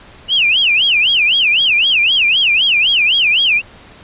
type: tone with vibrato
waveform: sine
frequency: 2794 Hz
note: F7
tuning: in tune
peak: -9 dBFS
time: 0.28-3.62 s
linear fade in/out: 50 ms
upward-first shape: sine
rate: 3.9 Hz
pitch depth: 290 cents each way
effects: pink hiss -40 dBFS RMS until 4.03 s + resampled to 8000 Hz